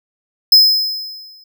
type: tone with exponential decay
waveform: square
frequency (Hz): 5100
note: D#8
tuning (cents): +42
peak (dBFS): -3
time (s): 0.52-1.44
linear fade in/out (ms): 5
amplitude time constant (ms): 200
effects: none